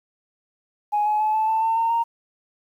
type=tone with pitch steps; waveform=sine; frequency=834 / 846.6 / 859.4 / 872.4 / 885.6 / 899 / 912.6 / 926.5 Hz; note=G#5 / G#5 / A5 / A5 / A5 / A5 / A#5 / A#5; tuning=+7 / +33 / -41 / -15 / +11 / +37 / -37 / -11 cents; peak=-17 dBFS; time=0.92-2.04 s; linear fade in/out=20 ms; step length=140 ms; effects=tanh soft clip ceiling -14 dBFS + 9-bit